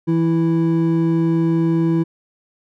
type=tone pair together; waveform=triangle; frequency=164.81 / 329.6 Hz; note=E3 / E4; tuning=0 / 0 cents; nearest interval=octave; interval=1200 cents; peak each=-15 dBFS; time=0.07-2.04 s; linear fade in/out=20 ms; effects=none